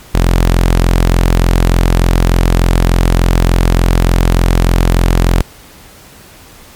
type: tone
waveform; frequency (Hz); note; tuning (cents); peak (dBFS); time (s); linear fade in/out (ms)
sawtooth; 43.39; F1; -10; -3; 0.14-5.42; 10
effects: pink hiss -38 dBFS RMS until 6.75 s + MP3 96 kbps